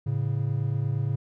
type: tone pair together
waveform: triangle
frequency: 110 / 138.59 Hz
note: A2 / C#3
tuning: 0 / 0 cents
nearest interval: major third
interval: 400 cents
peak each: -25 dBFS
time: 0.06-1.16 s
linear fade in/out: 10 ms
effects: none